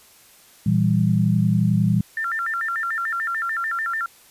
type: chord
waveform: sine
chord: E diminished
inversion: second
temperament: equal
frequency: 116.54 / 164.81 / 196 Hz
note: Bb2 / E3 / G3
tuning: 0 / 0 / 0 cents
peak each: -20 dBFS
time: 0.66-2.01 s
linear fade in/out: 5 ms
type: tone with vibrato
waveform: sine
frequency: 1568 Hz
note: G6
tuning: in tune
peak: -22 dBFS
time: 2.17-4.06 s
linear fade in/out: 2 ms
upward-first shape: square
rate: 6.8 Hz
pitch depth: 230 cents each way
effects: white hiss -51 dBFS RMS until 4.3 s + resampled to 32000 Hz